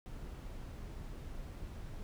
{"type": "noise", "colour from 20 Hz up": "brown", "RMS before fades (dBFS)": -45, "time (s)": [0.06, 2.03], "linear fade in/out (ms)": 0, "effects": []}